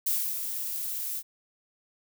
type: noise with ADSR envelope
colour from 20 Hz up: violet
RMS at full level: -26 dBFS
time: 0.06-1.23 s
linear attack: 8 ms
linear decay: 270 ms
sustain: -7 dB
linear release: 52 ms
effects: none